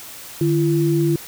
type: tone pair together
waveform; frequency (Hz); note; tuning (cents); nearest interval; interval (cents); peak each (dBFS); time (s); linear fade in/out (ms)
sine; 150.1 / 337.9; D3 / E4; +38 / +43; octave + major second; 1405; -18 / -17; 0.41-1.16; 2
effects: white hiss -37 dBFS RMS until 1.27 s